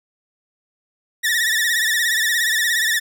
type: tone with vibrato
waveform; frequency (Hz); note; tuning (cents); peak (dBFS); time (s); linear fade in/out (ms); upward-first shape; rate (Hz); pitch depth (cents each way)
sawtooth; 1825; A#6; -37; -13; 1.23-3; 20; sine; 17; 93
effects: none